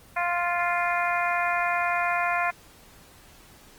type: harmonic tone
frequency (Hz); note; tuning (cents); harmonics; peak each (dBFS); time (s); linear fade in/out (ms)
349.2; F4; 0; 2 / 3 / 4 / 5 / 6 / 7; -27 / -29 / -30 / -31 / -32 / -32; 0.16-2.51; 10
effects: pink hiss -52 dBFS RMS until 3.78 s + Opus 24 kbps